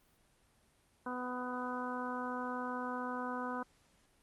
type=harmonic tone; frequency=249.6 Hz; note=B3; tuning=19 cents sharp; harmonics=1 / 2 / 3 / 4 / 5 / 6; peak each=-41 / -44 / -46 / -42 / -44 / -46 dBFS; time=1.06-3.63 s; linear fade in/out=5 ms; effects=pink hiss -70 dBFS RMS until 4.22 s + Opus 32 kbps